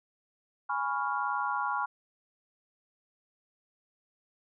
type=chord; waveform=sine; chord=C# dominant seventh; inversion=second; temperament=equal; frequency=830.6 / 987.8 / 1108.7 / 1396.9 Hz; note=G#5 / B5 / C#6 / E#6; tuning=0 / 0 / 0 / 0 cents; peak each=-34 dBFS; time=0.69-1.86 s; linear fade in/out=10 ms; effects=none